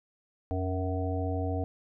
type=harmonic tone with a mistuned harmonic; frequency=93.3 Hz; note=F#2; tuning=15 cents sharp; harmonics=1 / 3 / 5 / 7 / 8; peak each=-30 / -35 / -37 / -38 / -39 dBFS; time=0.51-1.64 s; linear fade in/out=0 ms; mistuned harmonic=1; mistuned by=-97 cents; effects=none